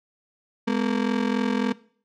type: ring-modulated tone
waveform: 35% pulse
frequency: 230 Hz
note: A#3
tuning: 23 cents flat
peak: -17 dBFS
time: 0.67-1.73 s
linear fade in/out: 10 ms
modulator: 21.8 Hz
effects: noise-tail reverb RT60 0.5 s tail -20 dB re dry + low-pass 4000 Hz 12 dB/octave